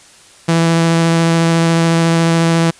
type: tone with vibrato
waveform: sawtooth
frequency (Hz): 165.9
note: E3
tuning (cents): +11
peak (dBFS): -6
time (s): 0.48-2.71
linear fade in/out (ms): 10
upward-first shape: sine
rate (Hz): 14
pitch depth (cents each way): 9
effects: white hiss -43 dBFS RMS until 2.79 s + resampled to 22050 Hz